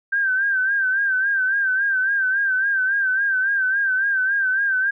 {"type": "tone with vibrato", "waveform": "sine", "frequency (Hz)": 1568, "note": "G6", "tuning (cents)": 0, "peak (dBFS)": -17, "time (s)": [0.12, 4.91], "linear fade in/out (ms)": 10, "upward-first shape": "sine", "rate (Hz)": 3.6, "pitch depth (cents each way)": 69, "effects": []}